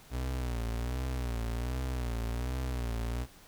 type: tone with vibrato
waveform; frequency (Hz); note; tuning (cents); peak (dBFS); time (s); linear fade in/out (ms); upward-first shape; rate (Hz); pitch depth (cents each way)
35% pulse; 60.6; B1; -32; -30; 0.1-3.27; 50; sine; 1.3; 110
effects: pink hiss -56 dBFS RMS until 3.47 s